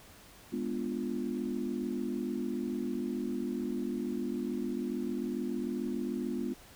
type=chord; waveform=sine; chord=G# diminished seventh; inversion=none; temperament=equal with one note detuned; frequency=206.7 / 246.9 / 293.7 / 349.2 Hz; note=G#3 / B3 / D4 / F4; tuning=-8 / 0 / 0 / 0 cents; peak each=-38 / -35 / -40 / -38 dBFS; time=0.52-6.54 s; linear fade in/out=10 ms; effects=pink hiss -55 dBFS RMS until 6.75 s